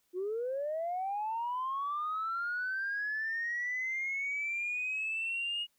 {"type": "linear sweep", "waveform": "sine", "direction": "up", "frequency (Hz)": [349.2, 2880], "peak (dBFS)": -31, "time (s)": [0.13, 5.67], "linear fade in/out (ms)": 50, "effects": ["tanh soft clip ceiling -28 dBFS", "white hiss -75 dBFS RMS until 5.78 s"]}